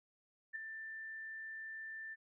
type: tone with ADSR envelope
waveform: sine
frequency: 1777 Hz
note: A6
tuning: 17 cents sharp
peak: -37 dBFS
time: 0.53-2.16 s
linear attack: 27 ms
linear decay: 6 ms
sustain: -7 dB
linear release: 32 ms
effects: none